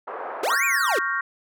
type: band-pass noise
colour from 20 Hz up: pink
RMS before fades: -33 dBFS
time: 0.07-0.56 s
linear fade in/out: 10 ms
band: 460 to 1400 Hz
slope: 24 dB/octave
type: linear two-way sweep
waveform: square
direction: up then down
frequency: 329.6 to 2489 to 329.6 Hz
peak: -22 dBFS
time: 0.43-0.99 s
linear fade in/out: 5 ms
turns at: 0.65 s
type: chord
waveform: sine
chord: G half-diminished seventh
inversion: second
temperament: equal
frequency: 1108.7 / 1396.9 / 1568 / 1864.7 Hz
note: Db6 / F6 / G6 / Bb6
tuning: 0 / 0 / 0 / 0 cents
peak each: -28 dBFS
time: 0.5-1.21 s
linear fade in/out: 5 ms
effects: none